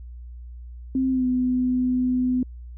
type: tone with pitch glide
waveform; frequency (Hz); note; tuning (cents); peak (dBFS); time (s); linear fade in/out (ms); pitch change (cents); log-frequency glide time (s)
sine; 262.2 to 252.2; C4 to B3; +4 to +36; -19; 0.95-2.43; 2; -68; 1.1-1.26
effects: added 60 Hz sine -36 dBFS peak until 2.77 s